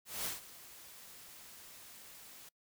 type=noise with ADSR envelope; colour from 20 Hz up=white; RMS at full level=-37 dBFS; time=0.05-2.49 s; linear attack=200 ms; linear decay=150 ms; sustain=-17 dB; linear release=5 ms; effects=noise-tail reverb RT60 0.1 s tail -24 dB re dry